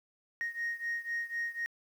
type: beating tone pair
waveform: sine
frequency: 1864.7 / 1868.7 Hz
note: A#6 / A#6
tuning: 0 / +4 cents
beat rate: 4 Hz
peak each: -34 / -36 dBFS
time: 0.41-1.66 s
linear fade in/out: 0 ms
effects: tanh soft clip ceiling -29 dBFS + 10-bit